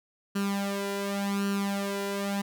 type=tone with flanger; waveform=sawtooth; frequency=199.3 Hz; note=G3; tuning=29 cents sharp; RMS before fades=-30 dBFS; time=0.35-2.42 s; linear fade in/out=10 ms; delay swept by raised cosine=0.69 to 2.09 ms; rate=0.89 Hz; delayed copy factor=+0.75; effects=none